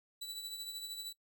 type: tone with tremolo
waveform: sawtooth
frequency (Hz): 3951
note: B7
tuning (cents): 0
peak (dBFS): -36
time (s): 0.21-1.13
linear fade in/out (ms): 10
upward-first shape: triangle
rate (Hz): 13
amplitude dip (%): 55
effects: noise-tail reverb RT60 0.1 s tail -20 dB re dry